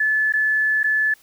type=tone with dropouts; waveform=sine; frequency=1731 Hz; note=A6; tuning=29 cents flat; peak=-16 dBFS; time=0-1.14 s; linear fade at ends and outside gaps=5 ms; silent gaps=0.324-0.336 / 0.832-0.841 s; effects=white hiss -54 dBFS RMS until 1.22 s